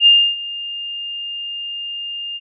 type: tone with ADSR envelope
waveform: sine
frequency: 2812 Hz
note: F7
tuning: 11 cents sharp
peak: -5 dBFS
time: 0-2.4 s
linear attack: 63 ms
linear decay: 290 ms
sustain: -19 dB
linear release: 39 ms
effects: none